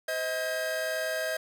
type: tone cluster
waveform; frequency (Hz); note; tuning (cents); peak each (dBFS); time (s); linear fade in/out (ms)
45% pulse; 516 / 636 / 1610; C5 / D#5 / G6; -24 / +38 / +46; -38 / -31 / -34; 0.08-1.37; 5
effects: none